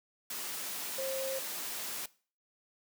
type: tone in noise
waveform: sine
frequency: 533 Hz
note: C5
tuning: 32 cents sharp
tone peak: -34 dBFS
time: 0.98-1.39 s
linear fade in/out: 5 ms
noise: white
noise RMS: -39 dBFS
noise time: 0.3-2.06 s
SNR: +2 dB
effects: noise-tail reverb RT60 0.4 s tail -20 dB re dry + high-pass 200 Hz 12 dB/octave